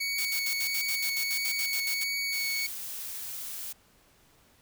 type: tone with vibrato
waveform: 25% pulse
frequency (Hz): 2231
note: C#7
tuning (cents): +11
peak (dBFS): -25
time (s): 0-2.67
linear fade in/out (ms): 10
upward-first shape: triangle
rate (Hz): 1.5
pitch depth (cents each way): 12
type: noise with tremolo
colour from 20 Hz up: blue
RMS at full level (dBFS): -33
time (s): 0.18-2.04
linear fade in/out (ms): 5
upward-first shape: square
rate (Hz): 7.1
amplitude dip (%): 80
type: noise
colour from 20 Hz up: blue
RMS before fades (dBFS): -38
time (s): 2.32-3.73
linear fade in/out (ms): 10
effects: pink hiss -62 dBFS RMS until 4.61 s